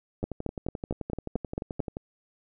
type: two click trains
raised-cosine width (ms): 2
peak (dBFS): -15 / -20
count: 8 / 21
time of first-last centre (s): 0.24-1.802 / 0.23-1.969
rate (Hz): 4.48 / 11.5
effects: none